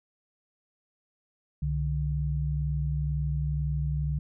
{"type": "tone pair together", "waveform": "sine", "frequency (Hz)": [65.93, 148], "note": ["C2", "D3"], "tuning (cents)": [14, 14], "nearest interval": "octave + major second", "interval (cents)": 1400, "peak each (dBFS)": [-29, -28], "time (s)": [1.62, 4.19], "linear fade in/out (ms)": 5, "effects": []}